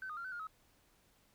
sine tone with pitch steps, 1529 / 1231 / 1384 / 1518 / 1418 / 1280 Hz, G6 / D#6 / F6 / F#6 / F6 / D#6, -44 / -19 / -16 / +44 / +26 / +49 cents, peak -40 dBFS, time 0.02-0.47 s, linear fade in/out 2 ms, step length 75 ms, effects tanh soft clip ceiling -36 dBFS + pink hiss -70 dBFS RMS until 1.34 s

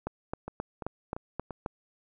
two click trains, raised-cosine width 1 ms, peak -23 / -18 dBFS, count 4 / 7, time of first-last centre 0.48-1.507 / 0.07-1.662 s, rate 2.92 / 3.77 Hz, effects none

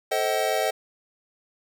square chord, A diminished seventh, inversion none, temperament just, 440 / 528 / 633.6 / 760.3 Hz, A4 / C5 / Eb5 / Gb5, 0 / +16 / +31 / +47 cents, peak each -30 / -30 / -27 / -28 dBFS, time 0.11-0.71 s, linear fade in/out 10 ms, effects none

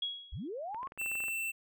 sine tone with exponential decay, 3322 Hz, G#7, in tune, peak -30 dBFS, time 0.02-0.48 s, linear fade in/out 5 ms, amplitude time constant 100 ms
sine linear sweep, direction up, 32.7 to 1126 Hz, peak -37 dBFS, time 0.32-0.88 s, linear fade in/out 10 ms
clicks, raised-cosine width 0.5 ms, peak -33 dBFS, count 12, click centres 0.746 / 0.831 / 0.872 / 0.921 / 0.976 / 1.015 / 1.061 / 1.116 / 1.154 / 1.204 / 1.239 / 1.283 s
square tone, 2680 Hz, E7, 28 cents sharp, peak -34 dBFS, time 0.98-1.52 s, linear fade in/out 20 ms
effects none

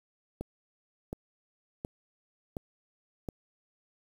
click train, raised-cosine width 2 ms, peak -22 dBFS, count 5, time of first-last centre 0.41-3.288 s, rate 1.39 Hz, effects 8-bit

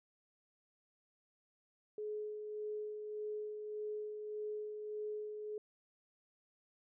sine tone with tremolo, 423.6 Hz, G#4, 34 cents sharp, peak -38 dBFS, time 1.98-5.58 s, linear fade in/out 2 ms, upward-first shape sine, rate 1.7 Hz, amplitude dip 40%, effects none

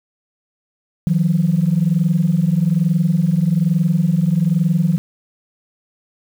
sine tone pair together, 158.4 / 179.55 Hz, D#3 / F3, +31 / +48 cents, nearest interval major second, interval 217 cents, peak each -15 dBFS, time 1.07-4.98 s, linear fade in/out 0 ms, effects tanh soft clip ceiling -6 dBFS + 7-bit

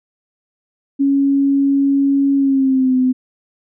sine tone with pitch glide, 277.2 to 255.7 Hz, C#4 to C4, 0 to -40 cents, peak -11 dBFS, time 0.99-3.13 s, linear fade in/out 20 ms, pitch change -140 cents, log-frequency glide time 2.36-2.96 s, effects none

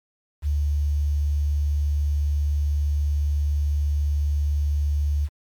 sine tone with quantisation, 73 Hz, D2, 10 cents flat, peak -19 dBFS, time 0.42-5.29 s, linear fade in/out 50 ms, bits 8, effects MP3 96 kbps

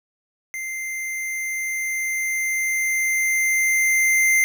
square tone with level ramp, 2087 Hz, C7, 5 cents flat, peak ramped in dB -28 to -15 dBFS, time 0.54-4.44 s, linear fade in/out 0 ms, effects none

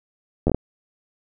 slowing click train, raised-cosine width 2 ms, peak -6 dBFS, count 5, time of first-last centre 0.47-0.546 s, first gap 11 ms, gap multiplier 1.38, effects none

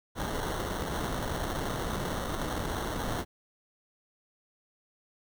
pink noise with sample-and-hold, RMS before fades -33 dBFS, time 0.15-3.25 s, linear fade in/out 50 ms, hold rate 2450 Hz, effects none

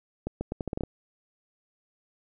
accelerating click train, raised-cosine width 2 ms, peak -17 dBFS, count 9, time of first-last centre 0.27-0.836 s, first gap 140 ms, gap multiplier 0.79, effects none

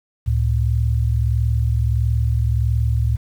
sine tone pair together, 70.7 / 112.23 Hz, C#2 / A2, +35 / +35 cents, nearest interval minor sixth, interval 800 cents, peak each -18 dBFS, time 0.26-3.17 s, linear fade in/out 20 ms, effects 8-bit

